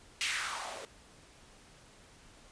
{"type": "noise with band-pass filter sweep", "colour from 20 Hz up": "blue", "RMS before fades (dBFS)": -37, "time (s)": [0.21, 0.85], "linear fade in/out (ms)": 0, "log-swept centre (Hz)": [2600, 450], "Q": 2.7, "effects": ["pink hiss -58 dBFS RMS until 2.51 s", "resampled to 22050 Hz"]}